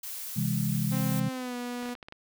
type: noise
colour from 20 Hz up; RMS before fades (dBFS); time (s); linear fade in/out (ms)
blue; -38; 0.03-1.2; 5
type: chord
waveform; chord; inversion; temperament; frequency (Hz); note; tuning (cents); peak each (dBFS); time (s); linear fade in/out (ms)
sine; C augmented; none; just; 130.81 / 163.52 / 204.4; C3 / E3 / G#3; 0 / -14 / -27; -30; 0.36-1.29; 10
type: tone with pitch glide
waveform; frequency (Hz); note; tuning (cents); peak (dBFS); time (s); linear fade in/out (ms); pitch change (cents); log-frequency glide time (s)
sawtooth; 261.6 to 244.1; C4 to B3; 0 to -20; -29; 0.91-1.95; 20; -120; 1.28-1.56
type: clicks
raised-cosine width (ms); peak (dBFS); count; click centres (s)
0.3; -27; 7; 1.828 / 1.858 / 1.891 / 1.952 / 2.028 / 2.085 / 2.124
effects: none